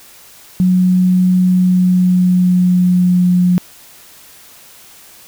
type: tone with pitch glide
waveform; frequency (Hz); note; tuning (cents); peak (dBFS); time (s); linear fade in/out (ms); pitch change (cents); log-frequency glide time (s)
sine; 182.9 to 179.34; F#3 to F3; -20 to +46; -8; 0.6-3.58; 0; -34; 1.46-3.32
effects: white hiss -41 dBFS RMS until 5.27 s